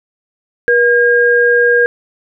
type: tone pair together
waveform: sine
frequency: 480.4 / 1620.5 Hz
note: B4 / G#6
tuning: -48 / -43 cents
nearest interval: octave + major sixth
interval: 2105 cents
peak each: -10 dBFS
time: 0.68-1.86 s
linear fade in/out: 0 ms
effects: none